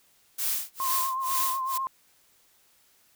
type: noise with tremolo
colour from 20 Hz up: blue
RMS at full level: -27 dBFS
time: 0.38-1.78 s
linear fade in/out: 10 ms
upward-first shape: sine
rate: 2.2 Hz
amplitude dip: 100%
type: tone with vibrato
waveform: sine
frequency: 1053 Hz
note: C6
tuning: 11 cents sharp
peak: -27 dBFS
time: 0.8-1.87 s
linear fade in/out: 0 ms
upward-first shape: sine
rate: 8.1 Hz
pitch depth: 37 cents each way
effects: white hiss -63 dBFS RMS until 3.15 s